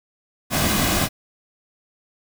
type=noise with comb filter; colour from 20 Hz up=pink; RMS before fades=-20 dBFS; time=0.5-1.09 s; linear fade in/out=50 ms; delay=2.2 ms; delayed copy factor=-0.5; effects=none